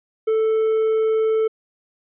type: tone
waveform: triangle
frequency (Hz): 440.5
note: A4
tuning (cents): +2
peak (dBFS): -14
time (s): 0.27-1.48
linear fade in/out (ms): 10
effects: resampled to 8000 Hz